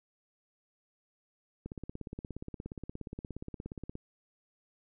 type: click train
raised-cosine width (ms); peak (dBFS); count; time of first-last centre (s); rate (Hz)
3; -27; 40; 1.66-3.954; 17
effects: none